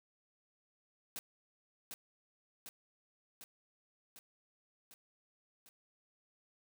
white noise with echo, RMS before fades -43 dBFS, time 1.16-1.19 s, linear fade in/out 0 ms, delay 750 ms, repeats 6, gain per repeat -3 dB, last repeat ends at 5.69 s, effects none

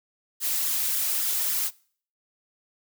blue noise with flanger, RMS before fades -26 dBFS, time 0.4-1.71 s, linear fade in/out 50 ms, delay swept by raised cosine 0.57 to 2.47 ms, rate 3.6 Hz, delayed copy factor +0.5, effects noise-tail reverb RT60 0.5 s tail -23 dB re dry

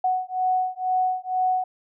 sine beating tone pair, 740 / 742.1 Hz, F#5 / F#5, 0 / +5 cents, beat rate 2.1 Hz, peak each -24 dBFS, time 0.04-1.64 s, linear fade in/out 5 ms, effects none

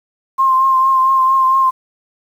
sine tone with vibrato, 1057 Hz, C6, 17 cents sharp, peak -9 dBFS, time 0.38-1.71 s, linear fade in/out 20 ms, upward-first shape triangle, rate 4.4 Hz, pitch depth 29 cents each way, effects 7-bit

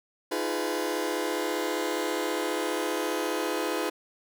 sawtooth chord, F half-diminished seventh, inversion third, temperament just, 314.3 / 349.2 / 419.1 / 502.9 Hz, Eb4 / F4 / Ab4 / Cb5, +18 / 0 / +16 / +31 cents, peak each -29 dBFS, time 0.31-3.9 s, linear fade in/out 10 ms, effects none

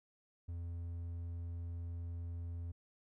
triangle tone, 85.3 Hz, F2, 40 cents flat, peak -38 dBFS, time 0.48-2.72 s, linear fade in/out 10 ms, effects none

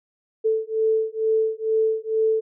sine beating tone pair, 440 / 442.2 Hz, A4 / A4, 0 / +9 cents, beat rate 2.2 Hz, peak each -22 dBFS, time 0.44-2.41 s, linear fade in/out 20 ms, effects none

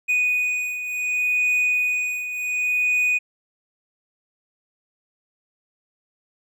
triangle beating tone pair, 2480 / 2480.68 Hz, D#7 / D#7, -6 / -6 cents, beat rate 0.68 Hz, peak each -19 / -25 dBFS, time 0.08-3.19 s, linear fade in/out 20 ms, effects none

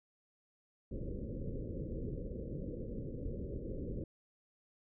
pink low-pass noise, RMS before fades -41 dBFS, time 0.91-4.04 s, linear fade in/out 5 ms, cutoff 550 Hz, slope 96 dB/octave, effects none

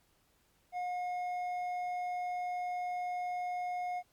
sine tone with hard clipping, 719 Hz, F#5, 50 cents flat, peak -35 dBFS, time 0.72-4.03 s, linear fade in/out 50 ms, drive 5 dB, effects pink hiss -71 dBFS RMS until 4.12 s + MP3 96 kbps

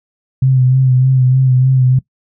sine tone with vibrato, 129.6 Hz, C3, 16 cents flat, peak -7 dBFS, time 0.42-1.99 s, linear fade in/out 5 ms, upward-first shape sine, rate 3.3 Hz, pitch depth 36 cents each way, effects noise-tail reverb RT60 0.1 s tail -20 dB re dry

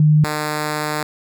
sine / 5% pulse tone pair in turn, 152.1 / 151.39 Hz, D#3 / D#3, -39 / -47 cents, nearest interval unison, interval 8 cents, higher first, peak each -9 dBFS, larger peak neither, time 0-0.24 / 0.24-1.03 s, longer second, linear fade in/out 2 ms, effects none

